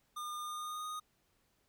square tone with pitch glide, 1211 to 1238.6 Hz, D#6 to D#6, -47 to -8 cents, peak -40 dBFS, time 0.16-1 s, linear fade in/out 10 ms, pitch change +39 cents, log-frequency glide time 0.43-0.87 s, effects pink hiss -75 dBFS RMS until 1.68 s

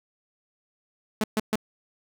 sawtooth tone bursts, 215.9 Hz, A3, 33 cents flat, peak -18 dBFS, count 3, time 1.21-1.557 s, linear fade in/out 2 ms, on 29 ms, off 130 ms, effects none

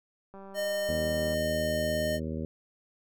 click train, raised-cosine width 1 ms, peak -34 dBFS, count 196, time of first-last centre 0.34-1.34 s, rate 195 Hz
square tone, 610 Hz, D#5, 34 cents flat, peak -29 dBFS, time 0.54-2.2 s, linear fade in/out 50 ms
harmonic tone, 79 Hz, D#2, 27 cents sharp, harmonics 1 / 2 / 3 / 4 / 5 / 6 / 7, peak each -37 / -37 / -36 / -42 / -42 / -44 / -43 dBFS, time 0.89-2.45 s, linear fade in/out 0 ms
effects none

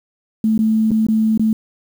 sine tone with dropouts, 219.6 Hz, A3, 3 cents flat, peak -12 dBFS, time 0.44-1.53 s, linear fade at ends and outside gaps 2 ms, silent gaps 0.578-0.59 / 0.908-0.915 / 1.067-1.085 / 1.376-1.395 s, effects 7-bit

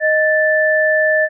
sine tone pair together, 622.3 / 1760.1 Hz, D#5 / A6, 0 / 0 cents, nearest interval octave + tritone, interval 1800 cents, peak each -14 dBFS, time 0-1.29 s, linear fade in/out 50 ms, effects none

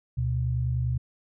sine tone pair together, 73.42 / 123.48 Hz, D2 / B2, 0 / 0 cents, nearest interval major sixth, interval 900 cents, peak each -29 / -25 dBFS, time 0.17-0.98 s, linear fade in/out 10 ms, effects none

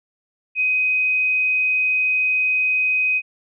sine tone, 2513 Hz, D#7, 17 cents sharp, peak -16 dBFS, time 0.55-3.22 s, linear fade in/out 50 ms, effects none

